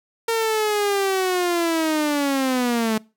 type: linear sweep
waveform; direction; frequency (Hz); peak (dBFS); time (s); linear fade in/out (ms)
sawtooth; down; 460 to 215.5; -15; 0.28-2.98; 5
effects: noise-tail reverb RT60 0.3 s tail -24 dB re dry